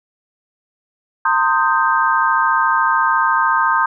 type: chord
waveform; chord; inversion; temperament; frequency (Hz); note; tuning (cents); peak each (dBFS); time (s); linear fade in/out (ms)
sine; C minor seventh; third; equal with one note detuned; 912.6 / 1046.5 / 1244.5 / 1568; Bb5 / C6 / Eb6 / G6; -37 / 0 / 0 / 0; -18; 1.25-3.86; 5
effects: none